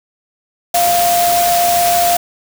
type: tone in noise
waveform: sine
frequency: 698 Hz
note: F5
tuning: 1 cent flat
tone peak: -11 dBFS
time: 0.74-2.17 s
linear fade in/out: 5 ms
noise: white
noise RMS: -18 dBFS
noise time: 0.74-2.17 s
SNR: +4 dB
effects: none

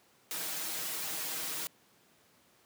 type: noise with comb filter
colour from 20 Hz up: white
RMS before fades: -37 dBFS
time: 0.31-1.67 s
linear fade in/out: 0 ms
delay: 6.3 ms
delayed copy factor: +0.8
effects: pink hiss -65 dBFS RMS until 2.65 s + high-pass 150 Hz 12 dB/octave

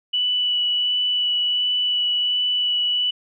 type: tone with vibrato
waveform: sine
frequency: 2960 Hz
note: F#7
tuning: in tune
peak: -18 dBFS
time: 0.13-3.11 s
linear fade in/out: 10 ms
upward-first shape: sine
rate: 1.4 Hz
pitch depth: 9 cents each way
effects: none

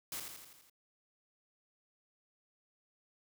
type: noise with echo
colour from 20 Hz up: white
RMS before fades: -41 dBFS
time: 0.12-0.2 s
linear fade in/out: 2 ms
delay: 83 ms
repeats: 6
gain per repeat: -4 dB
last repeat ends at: 0.698 s
effects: none

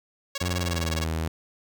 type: tone bursts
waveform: 5% pulse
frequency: 554.4 Hz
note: C#5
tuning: in tune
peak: -17 dBFS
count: 14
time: 0.35-1.043 s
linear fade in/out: 5 ms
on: 30 ms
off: 21 ms
type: tone with pitch glide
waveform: sawtooth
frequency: 89.2 to 80.39 Hz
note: F2 to E2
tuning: +37 to -43 cents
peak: -22 dBFS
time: 0.41-1.28 s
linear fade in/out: 5 ms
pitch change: -180 cents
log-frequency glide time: 0.59-0.93 s
effects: none

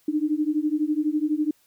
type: beating tone pair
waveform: sine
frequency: 297.5 / 309.5 Hz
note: D4 / D#4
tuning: +22 / -9 cents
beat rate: 12 Hz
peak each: -24 dBFS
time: 0.08-1.51 s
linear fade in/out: 5 ms
effects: white hiss -63 dBFS RMS until 1.66 s

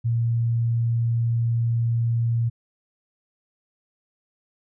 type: tone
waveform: sine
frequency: 116.54 Hz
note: A#2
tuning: in tune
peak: -19 dBFS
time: 0.04-2.5 s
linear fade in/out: 20 ms
effects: none

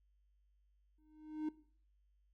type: tone with exponential growth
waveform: triangle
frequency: 308.1 Hz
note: D#4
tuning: 17 cents flat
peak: -32 dBFS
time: 0.98-1.49 s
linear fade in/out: 5 ms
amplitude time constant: 110 ms
effects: noise-tail reverb RT60 0.5 s tail -18 dB re dry + added 50 Hz sine -70 dBFS peak until 2.33 s

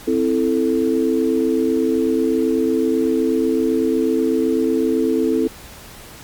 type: chord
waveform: sine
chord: A minor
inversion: first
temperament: equal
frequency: 261.6 / 329.6 / 440 Hz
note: C4 / E4 / A4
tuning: 0 / 0 / 0 cents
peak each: -19 dBFS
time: 0.07-5.48 s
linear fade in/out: 10 ms
effects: pink hiss -39 dBFS RMS until 6.23 s + MP3 96 kbps

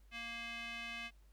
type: tone with band-pass filter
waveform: square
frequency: 233.1 Hz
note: A#3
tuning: in tune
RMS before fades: -45 dBFS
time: 0.11-1.11 s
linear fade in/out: 50 ms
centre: 2500 Hz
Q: 2.9
effects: added 50 Hz sine -60 dBFS peak until 1.32 s + pink hiss -75 dBFS RMS until 1.32 s

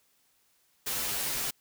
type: noise with comb filter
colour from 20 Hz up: white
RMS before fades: -32 dBFS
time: 0.86-1.51 s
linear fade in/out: 10 ms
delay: 11 ms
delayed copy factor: -0.85
effects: white hiss -69 dBFS RMS until 1.6 s

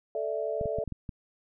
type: chord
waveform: sine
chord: A suspended fourth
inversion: none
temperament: equal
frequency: 440 / 587.3 / 659.3 Hz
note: A4 / D5 / E5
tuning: 0 / 0 / 0 cents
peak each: -33 dBFS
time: 0.15-0.84 s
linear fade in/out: 2 ms
type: clicks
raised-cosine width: 5 ms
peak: -24 dBFS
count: 6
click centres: 0.612 / 0.657 / 0.786 / 0.877 / 0.923 / 1.092 s
effects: none

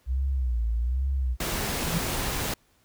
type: tone with vibrato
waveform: sine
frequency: 61.74 Hz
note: B1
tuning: in tune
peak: -23 dBFS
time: 0.06-1.37 s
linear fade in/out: 50 ms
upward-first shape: sine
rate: 1.2 Hz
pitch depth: 160 cents each way
type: noise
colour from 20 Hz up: pink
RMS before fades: -29 dBFS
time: 1.4-2.54 s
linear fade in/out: 5 ms
type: tone with exponential growth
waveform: sine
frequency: 166.1 Hz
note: E3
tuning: 13 cents sharp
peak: -20 dBFS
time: 1.79-1.98 s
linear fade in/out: 5 ms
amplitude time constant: 40 ms
effects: pink hiss -65 dBFS RMS until 2.84 s

